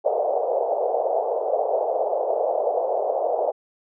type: band-pass noise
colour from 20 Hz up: white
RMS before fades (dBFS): -23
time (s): 0.04-3.52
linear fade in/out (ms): 20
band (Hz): 460 to 730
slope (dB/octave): 48
effects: none